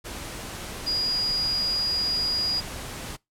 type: tone in noise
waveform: sine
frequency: 4876 Hz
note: D#8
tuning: 36 cents flat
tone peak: -23 dBFS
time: 0.86-2.61 s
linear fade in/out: 20 ms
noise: pink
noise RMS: -36 dBFS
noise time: 0.04-3.17 s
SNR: +10 dB
effects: noise-tail reverb RT60 0.2 s tail -24 dB re dry + low-pass 12000 Hz 12 dB/octave